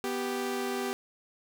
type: tone pair together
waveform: sawtooth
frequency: 246.9 / 392 Hz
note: B3 / G4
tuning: 0 / 0 cents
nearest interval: minor sixth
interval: 800 cents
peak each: -31 / -28 dBFS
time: 0.04-0.93 s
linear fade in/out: 0 ms
effects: none